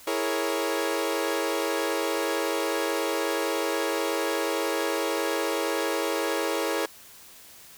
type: chord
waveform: sawtooth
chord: A# half-diminished seventh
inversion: second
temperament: equal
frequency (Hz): 329.6 / 415.3 / 466.2 / 554.4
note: E4 / G#4 / A#4 / C#5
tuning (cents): 0 / 0 / 0 / 0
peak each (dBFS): -27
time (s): 0.07-6.86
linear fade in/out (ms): 5
effects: white hiss -49 dBFS RMS until 7.77 s